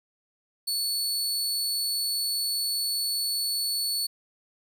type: tone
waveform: sawtooth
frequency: 4435 Hz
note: C#8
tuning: in tune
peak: -23 dBFS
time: 0.67-4.07 s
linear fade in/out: 10 ms
effects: none